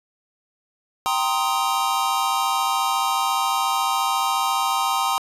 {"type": "chord", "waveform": "square", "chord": "C minor seventh", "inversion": "second", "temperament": "equal with one note detuned", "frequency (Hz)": [784, 932.3, 1046.5, 1251.7], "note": ["G5", "Bb5", "C6", "Eb6"], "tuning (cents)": [0, 0, 0, 10], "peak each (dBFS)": -26, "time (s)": [1.06, 5.18], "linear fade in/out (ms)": 0, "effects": ["resampled to 32000 Hz", "9-bit"]}